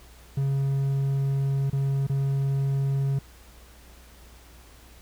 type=tone with dropouts; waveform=triangle; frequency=137.3 Hz; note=C#3; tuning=16 cents flat; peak=-20 dBFS; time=0.37-3.19 s; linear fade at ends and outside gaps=5 ms; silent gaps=1.7-1.729 / 2.069-2.096 s; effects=added 60 Hz sine -50 dBFS peak until 5.01 s + pink hiss -53 dBFS RMS until 5.01 s